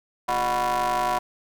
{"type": "ring-modulated tone", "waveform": "35% pulse", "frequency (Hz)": 126.5, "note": "B2", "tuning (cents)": 42, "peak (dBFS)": -17, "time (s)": [0.28, 1.19], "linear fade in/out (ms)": 10, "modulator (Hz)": 860, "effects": []}